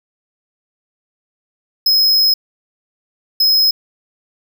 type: tone bursts at uneven times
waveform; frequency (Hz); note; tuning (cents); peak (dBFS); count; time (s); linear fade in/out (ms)
square; 5120; D#8; +49; -10; 2; 1.86-2.34 / 3.4-3.71; 5
effects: none